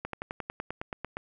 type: slowing click train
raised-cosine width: 0.5 ms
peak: -19 dBFS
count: 12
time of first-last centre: 0.05-1.169 s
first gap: 83 ms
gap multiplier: 1.04
effects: none